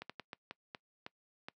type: slowing click train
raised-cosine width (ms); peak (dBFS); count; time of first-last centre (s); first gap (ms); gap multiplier
0.3; -27; 8; 0.02-1.485; 76; 1.33
effects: noise-tail reverb RT60 0.1 s tail -23 dB re dry + high-pass 150 Hz 12 dB/octave